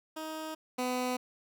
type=tone pair in turn; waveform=15% pulse; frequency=314.5 / 251.2 Hz; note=D#4 / B3; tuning=+19 / +30 cents; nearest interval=major third; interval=389 cents; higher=first; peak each=-31 / -24 dBFS; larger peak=second; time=0.16-0.55 / 0.78-1.17 s; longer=neither; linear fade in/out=10 ms; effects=none

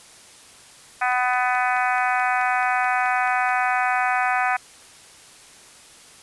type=harmonic tone; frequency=250 Hz; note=B3; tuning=21 cents sharp; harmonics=3 / 4 / 5 / 6 / 7 / 8 / 9 / 10; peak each=-22 / -29 / -27 / -26 / -29 / -31 / -31 / -32 dBFS; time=1.01-4.57 s; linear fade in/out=10 ms
type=click train; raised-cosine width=0.2 ms; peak=-25 dBFS; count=12; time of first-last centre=1.12-3.491 s; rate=4.64 Hz
effects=white hiss -47 dBFS RMS until 6.22 s + resampled to 24000 Hz

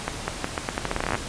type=accelerating click train; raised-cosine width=0.5 ms; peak=-9 dBFS; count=18; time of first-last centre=0.08-1.153 s; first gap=200 ms; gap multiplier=0.82; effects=pink hiss -34 dBFS RMS until 1.28 s + resampled to 22050 Hz

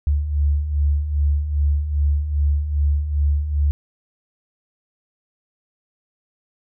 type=beating tone pair; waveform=sine; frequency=70.9 / 73.4 Hz; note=C#2 / D2; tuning=+40 / 0 cents; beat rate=2.5 Hz; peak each=-24 / -17 dBFS; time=0.07-3.71 s; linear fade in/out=0 ms; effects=none

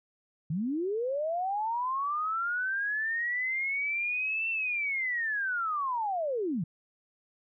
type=linear two-way sweep; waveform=sine; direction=up then down; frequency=144.2 to 2700 to 144.2 Hz; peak=-28 dBFS; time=0.5-6.64 s; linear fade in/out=5 ms; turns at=4.5 s; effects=none

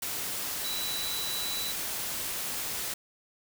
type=tone in noise; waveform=sine; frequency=3951 Hz; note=B7; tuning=in tune; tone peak=-34 dBFS; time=0.64-1.72 s; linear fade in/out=5 ms; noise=white; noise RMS=-34 dBFS; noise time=0.02-2.94 s; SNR=-3 dB; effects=none

